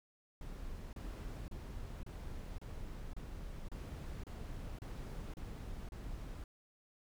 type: noise bursts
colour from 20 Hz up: brown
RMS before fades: -45 dBFS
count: 11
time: 0.41-6.44 s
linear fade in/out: 2 ms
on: 520 ms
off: 31 ms
effects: none